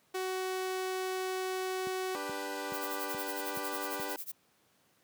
sawtooth tone, 374 Hz, F#4, 19 cents sharp, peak -29 dBFS, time 0.14-2.16 s, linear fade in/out 10 ms
click train, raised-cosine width 3 ms, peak -29 dBFS, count 6, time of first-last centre 1.87-3.998 s, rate 2.35 Hz
15% pulse chord, G major, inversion second, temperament equal, 293.7 / 392 / 493.9 Hz, D4 / G4 / B4, 0 / 0 / 0 cents, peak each -34 dBFS, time 2.15-4.16 s, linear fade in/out 0 ms
violet noise with tremolo, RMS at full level -39 dBFS, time 2.73-4.32 s, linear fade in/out 10 ms, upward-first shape sine, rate 11 Hz, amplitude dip 95%
effects pink hiss -69 dBFS RMS until 5.03 s + high-pass 150 Hz 12 dB/octave

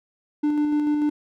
triangle tone with tremolo, 297.2 Hz, D4, 21 cents sharp, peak -16 dBFS, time 0.43-1.1 s, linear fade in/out 10 ms, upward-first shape square, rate 6.8 Hz, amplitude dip 25%, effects none

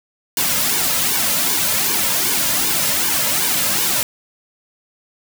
white noise with flanger, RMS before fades -18 dBFS, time 0.37-4.03 s, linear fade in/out 2 ms, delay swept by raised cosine 1.5 to 2.7 ms, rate 2.6 Hz, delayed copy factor -0.75, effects none

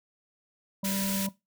harmonic tone, 195.2 Hz, G3, 7 cents flat, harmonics 1 / 3 / 5, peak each -30 / -40 / -44 dBFS, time 0.83-1.29 s, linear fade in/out 5 ms
white band-stop noise, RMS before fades -33 dBFS, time 0.84-1.27 s, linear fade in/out 10 ms, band 520 to 1300 Hz, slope 96 dB/octave
effects noise-tail reverb RT60 0.2 s tail -17 dB re dry

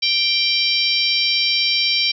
harmonic tone, 784 Hz, G5, in tune, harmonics 3 / 4 / 5 / 6 / 7, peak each -22 / -22 / -22 / -22 / -22 dBFS, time 0.02-2.12 s, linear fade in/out 10 ms, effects none

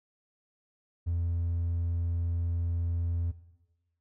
triangle tone, 85.4 Hz, F2, 38 cents flat, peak -24 dBFS, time 1.06-3.32 s, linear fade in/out 20 ms, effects noise-tail reverb RT60 1.0 s tail -18 dB re dry + tanh soft clip ceiling -22 dBFS

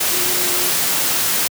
sine tone in noise, 358.3 Hz, F4, 44 cents sharp, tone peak -29 dBFS, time 0.11-0.7 s, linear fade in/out 10 ms, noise white, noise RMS -18 dBFS, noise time 0-1.48 s, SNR -14 dB, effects high-pass 100 Hz 12 dB/octave

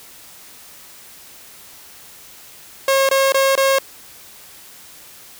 sawtooth tone bursts, 541 Hz, C#5, 42 cents flat, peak -9 dBFS, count 4, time 2.88-3.786 s, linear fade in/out 2 ms, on 210 ms, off 22 ms, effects white hiss -42 dBFS RMS until 5.39 s

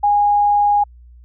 sine tone, 822 Hz, G#5, 18 cents flat, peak -11 dBFS, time 0.03-0.84 s, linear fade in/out 10 ms, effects added 60 Hz sine -40 dBFS peak until 1.24 s

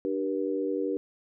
sine tone cluster, 296.2 / 386.5 / 479.5 Hz, D4 / G4 / A#4, +15 / -24 / +49 cents, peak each -31 dBFS, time 0.05-0.97 s, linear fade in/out 0 ms, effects none

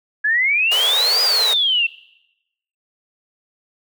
sine exponential two-way sweep, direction up then down, 1667 to 4978 to 2651 Hz, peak -14 dBFS, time 0.24-1.87 s, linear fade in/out 10 ms, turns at 1.22 s
pink high-pass noise, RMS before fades -25 dBFS, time 0.71-1.54 s, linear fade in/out 10 ms, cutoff 420 Hz, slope 96 dB/octave
effects noise-tail reverb RT60 0.9 s tail -21 dB re dry

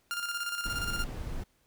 sawtooth tone with tremolo, 1400 Hz, F6, 4 cents sharp, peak -27 dBFS, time 0.11-1.04 s, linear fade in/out 0 ms, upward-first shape square, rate 17 Hz, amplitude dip 50%
brown noise, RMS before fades -36 dBFS, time 0.65-1.44 s, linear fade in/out 10 ms
effects pink hiss -70 dBFS RMS until 1.66 s

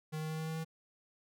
square tone with pitch steps, 155.56 / 156.64 / 157.73 / 158.83 / 159.93 / 161.05 Hz, D#3 / D#3 / D#3 / D#3 / D#3 / E3, 0 / +12 / +24 / +36 / +48 / -40 cents, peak -37 dBFS, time 0.12-0.648 s, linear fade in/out 20 ms, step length 88 ms, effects none

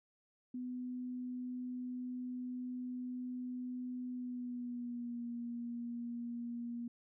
sine tone with pitch glide, 249.9 to 237.4 Hz, B3 to A#3, +21 to +32 cents, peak -39 dBFS, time 0.54-6.88 s, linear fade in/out 5 ms, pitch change -89 cents, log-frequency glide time 4.1-5.25 s, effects none

